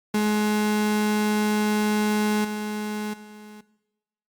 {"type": "tone with level steps", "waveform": "35% pulse", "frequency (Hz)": 211.2, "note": "G#3", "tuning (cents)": 29, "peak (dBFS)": [-18, -25, -39], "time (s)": [0.14, 3.61], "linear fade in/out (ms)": 5, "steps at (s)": [2.44, 3.13], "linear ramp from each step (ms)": 10, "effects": ["noise-tail reverb RT60 1.0 s tail -18 dB re dry", "Opus 48 kbps"]}